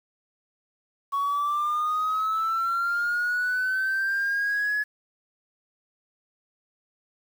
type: linear sweep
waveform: sine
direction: up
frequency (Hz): 1111 to 1700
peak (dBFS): -21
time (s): 1.12-4.84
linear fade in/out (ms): 20
effects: tanh soft clip ceiling -21 dBFS + 8-bit